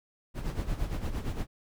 brown noise with tremolo, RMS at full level -30 dBFS, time 0.34-1.47 s, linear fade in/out 50 ms, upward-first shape sine, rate 8.7 Hz, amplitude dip 65%, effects none

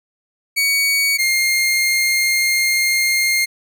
sawtooth tone pair in turn, 2250 / 2121 Hz, C#7 / C7, +25 / +23 cents, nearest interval minor second, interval 102 cents, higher first, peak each -11 dBFS, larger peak neither, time 0.56-1.18 / 1.18-3.46 s, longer second, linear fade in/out 20 ms, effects none

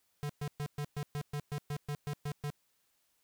square tone bursts, 146.1 Hz, D3, 9 cents flat, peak -35 dBFS, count 13, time 0.23-2.502 s, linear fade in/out 0 ms, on 64 ms, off 120 ms, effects white hiss -75 dBFS RMS until 3.23 s

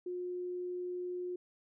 sine tone, 358.8 Hz, F4, 47 cents sharp, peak -36 dBFS, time 0.06-1.36 s, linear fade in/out 5 ms, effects none

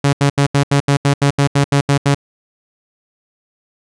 sawtooth tone bursts, 141.1 Hz, C#3, 31 cents sharp, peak -6 dBFS, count 13, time 0.04-2.146 s, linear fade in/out 5 ms, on 90 ms, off 78 ms, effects resampled to 22050 Hz

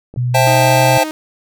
clicks, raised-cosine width 2 ms, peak -20 dBFS, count 2, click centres 0.14 / 0.162 s
sine tone with pitch glide, 123.47 to 127.6 Hz, B2 to C3, 0 to -43 cents, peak -14 dBFS, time 0.17-0.98 s, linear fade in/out 5 ms, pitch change +57 cents, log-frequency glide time 0.4-0.83 s
square chord, A minor seventh, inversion first, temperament just, 528 / 660 / 792 / 880 Hz, C5 / E5 / G5 / A5, +16 / +2 / +18 / 0 cents, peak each -17 dBFS, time 0.34-1.04 s, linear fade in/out 10 ms
sawtooth tone, 311.1 Hz, D#4, in tune, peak -18 dBFS, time 0.47-1.11 s, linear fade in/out 0 ms
effects none

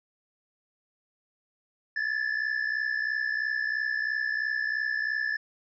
triangle tone pair together, 1697 / 1760 Hz, G#6 / A6, +37 / 0 cents, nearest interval minor second, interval 63 cents, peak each -29 / -27 dBFS, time 1.96-5.37 s, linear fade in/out 5 ms, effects resampled to 16000 Hz

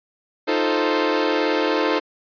sawtooth chord, F dominant seventh, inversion third, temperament equal, 311.1 / 349.2 / 440 / 523.3 Hz, Eb4 / F4 / A4 / C5, 0 / 0 / 0 / 0 cents, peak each -19 / -22 / -19 / -20 dBFS, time 0.47-2 s, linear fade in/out 20 ms, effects resampled to 11025 Hz

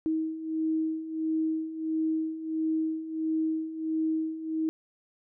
sine beating tone pair, 316.8 / 318.3 Hz, D#4 / D#4, +31 / +39 cents, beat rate 1.5 Hz, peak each -33 / -28 dBFS, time 0.06-4.69 s, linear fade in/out 0 ms, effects none

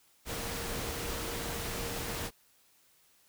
sine tone in noise, 466.2 Hz, A#4, in tune, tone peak -45 dBFS, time 0.25-2.31 s, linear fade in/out 50 ms, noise pink, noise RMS -37 dBFS, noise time 0.25-2.31 s, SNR -11 dB, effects white hiss -66 dBFS RMS until 3.28 s

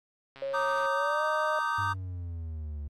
click train, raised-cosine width 0.3 ms, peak -32 dBFS, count 69, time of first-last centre 0.36-0.86 s, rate 136 Hz
sine tone with pitch glide, 548 to 615.1 Hz, C#5 to D#5, -20 to -20 cents, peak -30 dBFS, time 0.42-1.59 s, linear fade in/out 2 ms, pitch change +200 cents, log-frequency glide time 0.94-1.24 s
triangle chord, Eb major seventh, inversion second, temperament equal with one note detuned, 932.3 / 1174.7 / 1244.5 / 1549.1 Hz, Bb5 / D6 / Eb6 / G6, 0 / 0 / 0 / -21 cents, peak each -31 dBFS, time 0.53-1.94 s, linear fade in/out 20 ms
triangle exponential sweep, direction down, 99.9 to 71.4 Hz, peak -32 dBFS, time 1.78-2.88 s, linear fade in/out 5 ms
effects AAC 64 kbps

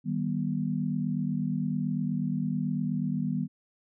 sine chord, Eb augmented, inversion none, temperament just, 155.56 / 194.45 / 243.1 Hz, Eb3 / G3 / B3, 0 / -14 / -27 cents, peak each -31 dBFS, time 0.04-3.48 s, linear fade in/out 50 ms, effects none

